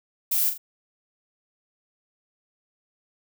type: noise with echo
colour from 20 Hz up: violet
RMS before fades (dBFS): -23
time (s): 0.31-0.5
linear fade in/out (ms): 10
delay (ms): 40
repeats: 2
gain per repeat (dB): -8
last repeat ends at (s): 0.58
effects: none